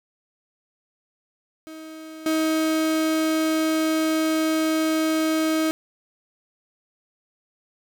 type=tone with level steps; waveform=35% pulse; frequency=316.6 Hz; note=D#4; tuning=30 cents sharp; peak=-35 / -18 dBFS; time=1.67-5.71 s; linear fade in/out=0 ms; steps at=2.26 s; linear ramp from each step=2 ms; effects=none